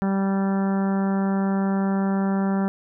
harmonic tone, 194.8 Hz, G3, 11 cents flat, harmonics 1 / 2 / 3 / 4 / 5 / 6 / 7 / 8 / 9, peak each -20 / -31 / -34 / -33 / -37 / -41 / -38 / -43 / -43 dBFS, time 0.02-2.68 s, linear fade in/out 0 ms, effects none

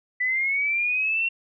sine linear sweep, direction up, 1975.5 to 2737 Hz, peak -21 dBFS, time 0.2-1.29 s, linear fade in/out 10 ms, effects none

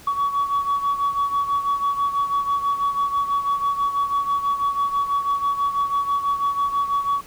sine beating tone pair, 1127 / 1133.1 Hz, C#6 / C#6, +28 / +38 cents, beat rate 6.1 Hz, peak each -19 / -24 dBFS, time 0.07-7.21 s, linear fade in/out 5 ms, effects tanh soft clip ceiling -15 dBFS + pink hiss -45 dBFS RMS until 7.26 s

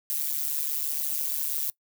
violet noise with amplitude modulation, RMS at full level -25 dBFS, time 0.1-1.7 s, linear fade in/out 0 ms, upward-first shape sine, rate 146 Hz, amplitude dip 95%, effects noise-tail reverb RT60 0.1 s tail -22 dB re dry

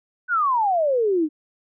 sine exponential sweep, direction down, 1520 to 293.5 Hz, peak -17 dBFS, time 0.28-1.29 s, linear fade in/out 50 ms, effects none

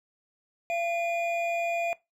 triangle tone pair together, 682 / 2432 Hz, F5 / D#7, -41 / -40 cents, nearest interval octave + minor seventh, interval 2201 cents, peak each -26 / -31 dBFS, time 0.7-1.93 s, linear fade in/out 0 ms, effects noise-tail reverb RT60 0.2 s tail -19 dB re dry

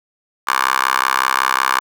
10% pulse tone with high-pass filter, 65.41 Hz, C2, in tune, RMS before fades -17 dBFS, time 0.47-1.8 s, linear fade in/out 10 ms, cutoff 1200 Hz, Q 5.3, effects none

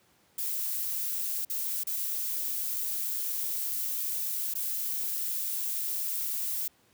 violet noise with dropouts, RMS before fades -32 dBFS, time 0.38-6.68 s, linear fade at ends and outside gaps 5 ms, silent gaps 1.45-1.498 / 1.836-1.869 / 4.54-4.552 s, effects pink hiss -65 dBFS RMS until 6.93 s + high-pass 100 Hz 12 dB/octave

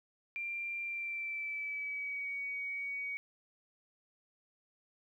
sine tone with pitch glide, 2374 to 2251 Hz, D7 to C#7, +18 to +26 cents, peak -36 dBFS, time 0.36-3.17 s, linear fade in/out 0 ms, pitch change -92 cents, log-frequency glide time 0.82-2.31 s, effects 12-bit

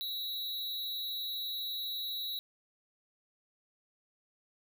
square tone with amplitude modulation, 3896 Hz, B7, 24 cents flat, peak -33 dBFS, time 0.01-2.39 s, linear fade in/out 0 ms, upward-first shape sine, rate 260 Hz, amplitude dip 60%, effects none

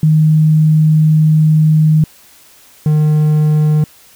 sine / triangle tone pair in turn, 155.56 / 152.45 Hz, D#3 / D#3, 0 / -35 cents, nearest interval unison, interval 35 cents, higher first, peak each -6 dBFS, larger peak neither, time 0.03-2.04 / 2.86-3.84 s, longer first, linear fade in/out 2 ms, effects white hiss -44 dBFS RMS until 4.15 s

